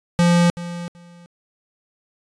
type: tone with echo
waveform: square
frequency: 173.2 Hz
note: F3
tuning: 14 cents flat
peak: -13 dBFS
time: 0.19-0.5 s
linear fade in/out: 0 ms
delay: 380 ms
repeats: 2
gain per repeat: -15 dB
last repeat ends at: 1.26 s
effects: resampled to 22050 Hz